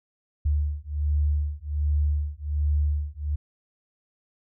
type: beating tone pair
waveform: sine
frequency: 73.3 / 74.6 Hz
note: D2 / D2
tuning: -3 / +28 cents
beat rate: 1.3 Hz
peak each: -25 dBFS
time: 0.45-3.36 s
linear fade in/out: 10 ms
effects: none